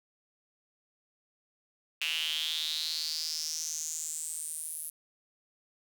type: tone with high-pass filter sweep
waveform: square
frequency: 78.6 Hz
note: D#2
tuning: 18 cents sharp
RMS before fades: -35 dBFS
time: 2.01-4.9 s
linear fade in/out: 5 ms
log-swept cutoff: 2700 to 11000 Hz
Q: 6.6
effects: none